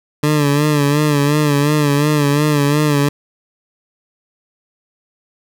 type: tone with vibrato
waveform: 20% pulse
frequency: 146.83 Hz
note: D3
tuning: in tune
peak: -7 dBFS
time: 0.23-3.09 s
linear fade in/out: 5 ms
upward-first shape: sine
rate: 2.8 Hz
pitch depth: 59 cents each way
effects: none